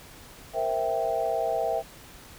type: chord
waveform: sine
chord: C dominant seventh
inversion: third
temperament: equal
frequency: 466.2 / 523.3 / 659.3 / 784 Hz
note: Bb4 / C5 / E5 / G5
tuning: 0 / 0 / 0 / 0 cents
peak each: -32 / -33 / -27 / -30 dBFS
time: 0.53-1.83 s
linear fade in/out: 50 ms
effects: pink hiss -48 dBFS RMS until 2.38 s